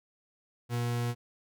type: tone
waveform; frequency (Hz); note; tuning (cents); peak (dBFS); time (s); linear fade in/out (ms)
40% pulse; 119.9; A#2; +49; -28; 0.69-1.15; 50
effects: none